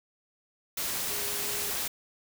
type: tone in noise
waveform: sine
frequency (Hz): 412.2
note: G#4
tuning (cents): -13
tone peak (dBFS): -43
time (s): 1.1-1.71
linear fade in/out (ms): 5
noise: white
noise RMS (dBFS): -32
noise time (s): 0.77-1.88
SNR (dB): -14
effects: none